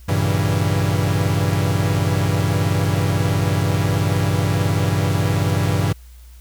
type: chord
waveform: 45% pulse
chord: G diminished seventh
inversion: none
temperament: equal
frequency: 98 / 116.54 / 138.59 / 164.81 Hz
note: G2 / Bb2 / Db3 / Fb3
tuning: 0 / 0 / 0 / 0 cents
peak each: -19 / -24 / -24 / -23 dBFS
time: 0.08-5.93 s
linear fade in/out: 10 ms
effects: added 60 Hz sine -39 dBFS peak until 6.4 s + white hiss -53 dBFS RMS until 6.4 s